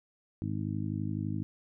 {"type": "harmonic tone", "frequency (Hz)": 51.91, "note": "G#1", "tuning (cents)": 0, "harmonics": [2, 3, 4, 5, 6], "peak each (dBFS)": [-35, -37, -38, -39, -40], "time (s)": [0.42, 1.43], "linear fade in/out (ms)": 0, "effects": []}